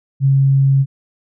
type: tone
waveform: sine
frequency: 136.4 Hz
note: C#3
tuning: 28 cents flat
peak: -9 dBFS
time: 0.2-0.86 s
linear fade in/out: 50 ms
effects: none